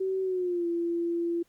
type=tone with pitch glide; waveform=sine; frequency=380.1 to 340.6 Hz; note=F#4 to F4; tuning=+47 to -43 cents; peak=-26 dBFS; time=0-1.43 s; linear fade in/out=10 ms; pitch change=-190 cents; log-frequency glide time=0.22-0.67 s; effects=pink hiss -68 dBFS RMS until 1.48 s + Opus 48 kbps